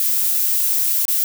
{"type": "noise with dropouts", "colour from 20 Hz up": "violet", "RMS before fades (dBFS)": -18, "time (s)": [0, 1.24], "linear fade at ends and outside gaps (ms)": 1, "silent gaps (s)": [1.053, 1.081], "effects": []}